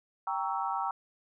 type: chord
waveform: sine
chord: G diminished seventh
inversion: none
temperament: equal with one note detuned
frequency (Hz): 784 / 932.3 / 1121 / 1318.5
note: G5 / Bb5 / Db6 / Fb6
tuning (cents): 0 / 0 / +19 / 0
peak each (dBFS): -34 / -34 / -37 / -36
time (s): 0.27-0.91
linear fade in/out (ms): 2
effects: none